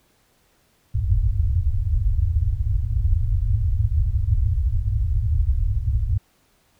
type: low-pass noise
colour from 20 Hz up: white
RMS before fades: -20 dBFS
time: 0.94-6.18 s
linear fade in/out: 10 ms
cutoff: 110 Hz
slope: 96 dB/octave
effects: pink hiss -62 dBFS RMS until 6.79 s